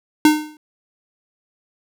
square tone with exponential decay, 304.7 Hz, D#4, 36 cents flat, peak -7 dBFS, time 0.25-0.57 s, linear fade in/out 2 ms, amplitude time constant 69 ms, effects none

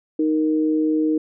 sine tone pair together, 311 / 466.2 Hz, D#4 / A#4, -1 / 0 cents, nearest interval perfect fifth, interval 701 cents, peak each -17 / -25 dBFS, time 0.19-1.18 s, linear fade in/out 5 ms, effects none

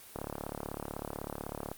click train, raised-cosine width 1 ms, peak -22 dBFS, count 57, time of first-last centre 0.16-1.716 s, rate 36 Hz, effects white hiss -52 dBFS RMS until 1.77 s + Opus 32 kbps

